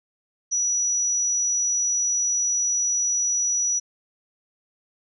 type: tone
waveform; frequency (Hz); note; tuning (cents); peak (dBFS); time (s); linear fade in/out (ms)
sine; 5870; F#8; -15; -20; 0.51-3.8; 20
effects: none